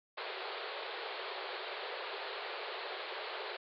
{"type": "band-pass noise", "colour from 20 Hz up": "pink", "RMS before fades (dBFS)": -42, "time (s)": [0.17, 3.57], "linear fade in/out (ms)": 10, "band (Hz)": [370, 4500], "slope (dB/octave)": 96, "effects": []}